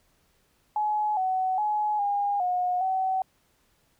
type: tone with pitch steps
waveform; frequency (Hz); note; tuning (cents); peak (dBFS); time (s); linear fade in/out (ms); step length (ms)
sine; 846 / 750 / 844 / 811 / 723 / 757; G#5 / F#5 / G#5 / G#5 / F#5 / F#5; +32 / +23 / +28 / -41 / -40 / +39; -23; 0.76-3.22; 2; 410
effects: pink hiss -67 dBFS RMS until 3.99 s